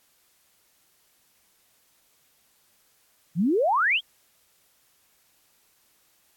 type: exponential sweep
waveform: sine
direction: up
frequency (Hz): 149.5 to 3424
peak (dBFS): -19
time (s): 3.35-4.01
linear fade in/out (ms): 50
effects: white hiss -64 dBFS RMS until 6.36 s + AAC 64 kbps